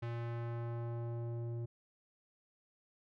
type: tone with low-pass filter sweep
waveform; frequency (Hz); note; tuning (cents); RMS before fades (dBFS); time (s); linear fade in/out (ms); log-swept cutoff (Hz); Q
square; 117.6; A#2; +16; -40; 0.02-1.66; 10; 2700 to 390; 0.86
effects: none